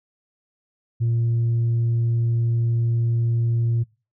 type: tone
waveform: sine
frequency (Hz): 116.54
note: A#2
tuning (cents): 0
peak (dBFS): -16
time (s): 1-3.84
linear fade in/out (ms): 20
effects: noise-tail reverb RT60 0.3 s tail -23 dB re dry + tanh soft clip ceiling -16 dBFS